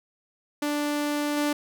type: tone with level steps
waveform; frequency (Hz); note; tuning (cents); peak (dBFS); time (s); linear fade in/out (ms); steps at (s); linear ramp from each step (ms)
sawtooth; 293.7; D4; 0; -21 / -19; 0.62-1.53; 5; 1.37; 2
effects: none